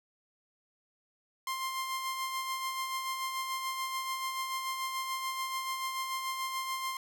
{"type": "tone with tremolo", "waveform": "sawtooth", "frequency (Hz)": 1053, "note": "C6", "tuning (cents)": 11, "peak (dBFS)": -28, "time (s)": [1.47, 6.97], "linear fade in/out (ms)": 2, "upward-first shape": "sine", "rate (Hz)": 6.9, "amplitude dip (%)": 40, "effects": []}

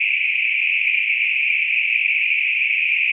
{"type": "band-pass noise", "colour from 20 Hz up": "pink", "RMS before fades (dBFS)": -19, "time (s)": [0, 3.12], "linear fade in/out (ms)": 10, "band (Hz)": [2300, 2600], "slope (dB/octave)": 96, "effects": []}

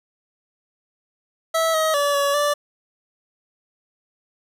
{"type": "tone with pitch steps", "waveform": "25% pulse", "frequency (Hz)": [652, 633, 574, 566, 584], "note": ["E5", "D#5", "D5", "C#5", "D5"], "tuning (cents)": [-19, 30, -40, 36, -10], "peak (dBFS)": -14, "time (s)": [1.54, 2.54], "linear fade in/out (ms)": 10, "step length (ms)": 200, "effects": ["resampled to 32000 Hz", "8-bit"]}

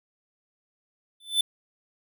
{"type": "tone with exponential growth", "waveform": "square", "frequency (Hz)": 3520, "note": "A7", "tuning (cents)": 0, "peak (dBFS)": -17, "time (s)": [1.2, 1.41], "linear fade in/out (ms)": 5, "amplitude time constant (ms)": 44, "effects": []}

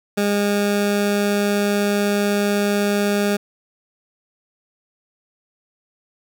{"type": "tone", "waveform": "20% pulse", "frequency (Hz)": 204, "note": "G#3", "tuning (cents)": -31, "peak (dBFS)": -12, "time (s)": [0.17, 3.37], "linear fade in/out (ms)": 10, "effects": []}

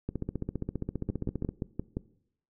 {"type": "two click trains", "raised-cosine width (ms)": 3, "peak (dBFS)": [-19, -18], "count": [22, 6], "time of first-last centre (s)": [[0.09, 1.49], [1.1, 1.97]], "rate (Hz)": [15, 5.75], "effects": ["noise-tail reverb RT60 0.7 s tail -20 dB re dry"]}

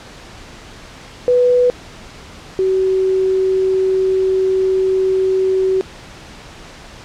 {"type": "tone pair in turn", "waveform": "sine", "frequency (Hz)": [493.9, 378.5], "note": ["B4", "F#4"], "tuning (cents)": [0, 39], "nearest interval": "perfect fourth", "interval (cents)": 461, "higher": "first", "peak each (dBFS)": [-9, -12], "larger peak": "first", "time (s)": [[1.28, 1.7], [2.59, 5.81]], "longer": "second", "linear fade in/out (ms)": 0, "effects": ["pink hiss -37 dBFS RMS until 7.04 s", "low-pass 6000 Hz 12 dB/octave"]}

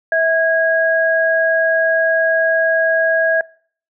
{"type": "tone pair together", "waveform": "sine", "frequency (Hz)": [651, 1645.2], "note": ["E5", "G#6"], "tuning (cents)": [-22, -17], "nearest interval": "octave + major third", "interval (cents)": 1605, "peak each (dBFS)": -15, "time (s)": [0.12, 3.41], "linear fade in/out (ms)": 2, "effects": ["noise-tail reverb RT60 0.5 s tail -23 dB re dry"]}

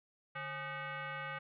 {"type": "tone with frequency modulation", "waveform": "sine", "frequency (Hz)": 148.9, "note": "D3", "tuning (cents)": 24, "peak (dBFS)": -39, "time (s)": [0.35, 1.39], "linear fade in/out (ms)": 10, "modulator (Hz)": 688, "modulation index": 3.1, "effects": []}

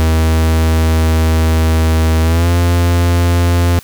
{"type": "tone with pitch glide", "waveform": "45% pulse", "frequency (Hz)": [80.3, 86.56], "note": ["E2", "F2"], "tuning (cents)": [-45, -15], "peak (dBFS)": -9, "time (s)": [0, 3.79], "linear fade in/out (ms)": 0, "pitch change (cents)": 130, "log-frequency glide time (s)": [2.22, 2.5], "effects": ["white hiss -39 dBFS RMS until 3.83 s"]}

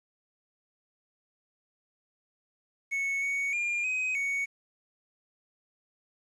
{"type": "tone with pitch steps", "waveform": "triangle", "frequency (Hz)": [2208, 2230, 2406, 2519, 2229], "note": ["C#7", "C#7", "D7", "D#7", "C#7"], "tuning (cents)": [-7, 10, 41, 21, 9], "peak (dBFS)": -26, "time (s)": [2.91, 4.46], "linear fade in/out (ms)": 20, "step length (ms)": 310, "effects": ["resampled to 24000 Hz", "10-bit"]}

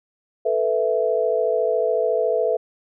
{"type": "chord", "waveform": "sine", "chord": "A suspended second", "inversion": "none", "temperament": "equal", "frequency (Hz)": [440, 493.9, 659.3], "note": ["A4", "B4", "E5"], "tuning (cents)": [0, 0, 0], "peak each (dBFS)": -22, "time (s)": [0.45, 2.57], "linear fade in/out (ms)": 10, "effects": []}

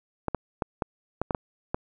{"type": "clicks", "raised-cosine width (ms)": 1, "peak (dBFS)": -12, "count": 8, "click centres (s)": [0.283, 0.347, 0.622, 0.822, 1.216, 1.308, 1.348, 1.745], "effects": []}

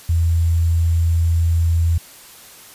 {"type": "tone with sample-and-hold", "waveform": "sine", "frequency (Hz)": 83.3, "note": "E2", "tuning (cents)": 19, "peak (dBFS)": -13, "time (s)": [0.09, 1.98], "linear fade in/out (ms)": 5, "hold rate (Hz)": 7350, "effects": ["white hiss -42 dBFS RMS until 2.74 s", "resampled to 32000 Hz"]}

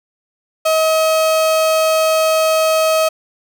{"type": "tone", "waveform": "35% pulse", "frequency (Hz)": 636, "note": "D#5", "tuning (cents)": 38, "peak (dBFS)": -10, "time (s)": [0.65, 3.09], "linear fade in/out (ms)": 10, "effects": []}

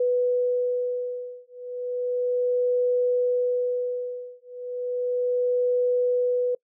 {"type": "beating tone pair", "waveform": "sine", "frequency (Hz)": [493.9, 494.24], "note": ["B4", "B4"], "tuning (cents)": [0, 1], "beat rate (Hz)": 0.34, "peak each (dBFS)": [-25, -25], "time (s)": [0, 6.55], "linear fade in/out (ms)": 5, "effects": ["noise-tail reverb RT60 0.1 s tail -25 dB re dry"]}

